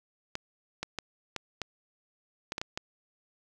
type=clicks; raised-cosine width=0.2 ms; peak=-16 dBFS; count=9; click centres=0.354 / 0.83 / 0.987 / 1.363 / 1.617 / 2.521 / 2.581 / 2.615 / 2.775 s; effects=none